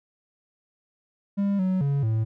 triangle tone with pitch steps, 200 / 186.5 / 140.6 / 110.8 Hz, G3 / F#3 / C#3 / A2, +35 / +14 / +25 / +13 cents, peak -19 dBFS, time 1.37-2.25 s, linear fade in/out 20 ms, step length 220 ms, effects none

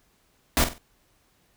pink noise with echo, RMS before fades -20 dBFS, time 0.57-0.64 s, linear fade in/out 0 ms, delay 47 ms, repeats 3, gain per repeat -10 dB, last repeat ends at 0.781 s, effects pink hiss -65 dBFS RMS until 1.56 s

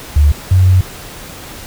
sine tone pair in turn, 73.42 / 92.67 Hz, D2 / F#2, 0 / +3 cents, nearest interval major third, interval 403 cents, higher second, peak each -5 dBFS, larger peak neither, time 0.16-0.32 / 0.51-0.81 s, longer second, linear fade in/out 5 ms, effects pink hiss -31 dBFS RMS until 1.66 s

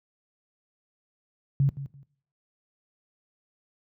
sine tone with echo, 138.59 Hz, C#3, in tune, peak -18 dBFS, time 1.6-1.69 s, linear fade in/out 0 ms, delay 170 ms, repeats 2, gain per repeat -14 dB, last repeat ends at 2.03 s, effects noise-tail reverb RT60 0.7 s tail -23 dB re dry + high-pass 60 Hz 12 dB/octave

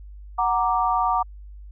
sine chord, Gb augmented, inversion none, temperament equal, 740 / 932.3 / 1174.7 Hz, Gb5 / Bb5 / D6, 0 / 0 / 0 cents, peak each -23 dBFS, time 0.38-1.23 s, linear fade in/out 10 ms, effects added 50 Hz sine -38 dBFS peak until 1.71 s

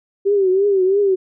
sine tone with vibrato, 388.6 Hz, G4, 15 cents flat, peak -12 dBFS, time 0.25-1.16 s, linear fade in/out 20 ms, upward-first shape triangle, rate 3 Hz, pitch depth 110 cents each way, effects none

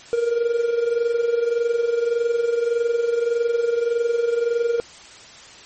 triangle tone with amplitude modulation, 470 Hz, A#4, 14 cents sharp, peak -13 dBFS, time 0.13-4.8 s, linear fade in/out 0 ms, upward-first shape sine, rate 21.7 Hz, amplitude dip 65%, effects white hiss -43 dBFS RMS until 5.65 s + MP3 32 kbps

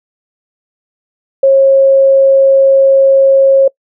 sine tone, 542 Hz, C#5, 39 cents flat, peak -3 dBFS, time 1.43-3.68 s, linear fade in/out 5 ms, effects noise-tail reverb RT60 0.1 s tail -25 dB re dry

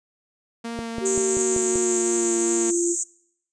sawtooth tone with vibrato, 230.9 Hz, A#3, 16 cents flat, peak -25 dBFS, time 0.64-2.71 s, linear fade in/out 10 ms, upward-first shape triangle, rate 2.8 Hz, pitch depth 14 cents each way
click train, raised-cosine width 2 ms, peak -17 dBFS, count 6, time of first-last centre 0.79-1.757 s, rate 5.17 Hz
sine tone with pitch glide, 383.8 to 343.9 Hz, G4 to F4, -37 to -27 cents, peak -21 dBFS, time 1-2.96 s, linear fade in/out 50 ms, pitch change -190 cents, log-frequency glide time 1.2-2.39 s
pink band-pass noise, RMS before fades -27 dBFS, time 1.05-3.04 s, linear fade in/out 10 ms, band 6400 to 8300 Hz, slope 96 dB/octave
effects noise-tail reverb RT60 0.7 s tail -23 dB re dry + resampled to 22050 Hz

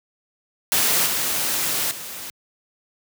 white noise with level steps, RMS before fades -19 / -23 / -34 dBFS, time 0.72-2.3 s, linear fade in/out 0 ms, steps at 1.06 / 1.91 s, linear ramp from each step 2 ms, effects high-pass 100 Hz 12 dB/octave

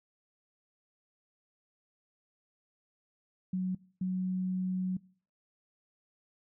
sine tone bursts at uneven times, 185 Hz, F#3, in tune, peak -29 dBFS, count 2, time 3.53-3.75 / 4.01-4.97 s, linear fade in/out 5 ms, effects noise-tail reverb RT60 0.5 s tail -23 dB re dry

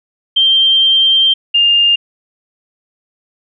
sine tone pair in turn, 3155 / 2811 Hz, G7 / F7, +10 / +11 cents, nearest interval major second, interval 199 cents, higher first, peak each -7 dBFS, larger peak neither, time 0.36-1.34 / 1.54-1.96 s, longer first, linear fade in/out 10 ms, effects none

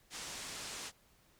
white low-pass noise, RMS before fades -45 dBFS, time 0.1-0.92 s, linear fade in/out 50 ms, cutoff 8200 Hz, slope 24 dB/octave, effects pink hiss -68 dBFS RMS until 1.39 s

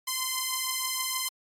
5% pulse beating tone pair, 1030 / 1036.4 Hz, C6 / C6, -28 / -17 cents, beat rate 6.4 Hz, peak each -21 / -18 dBFS, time 0.07-1.29 s, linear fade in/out 10 ms, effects AAC 48 kbps

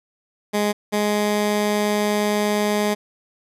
15% pulse tone pair in turn, 207.7 / 208.5 Hz, G#3 / G#3, 0 / +7 cents, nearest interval unison, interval 7 cents, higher second, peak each -12 dBFS, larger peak neither, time 0.53-0.73 / 0.92-2.95 s, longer second, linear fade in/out 20 ms, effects resampled to 32000 Hz

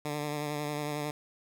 10% pulse tone with vibrato, 148.2 Hz, D3, 16 cents sharp, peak -24 dBFS, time 0.05-1.11 s, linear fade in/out 2 ms, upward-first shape sine, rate 11 Hz, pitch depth 27 cents each way, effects none

